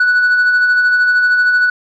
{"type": "tone with tremolo", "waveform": "sine", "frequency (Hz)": 1479, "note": "F#6", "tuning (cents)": -1, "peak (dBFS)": -5, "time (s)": [0, 1.7], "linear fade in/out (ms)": 5, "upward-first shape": "sine", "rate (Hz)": 13, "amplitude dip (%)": 40, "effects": ["tanh soft clip ceiling -7 dBFS"]}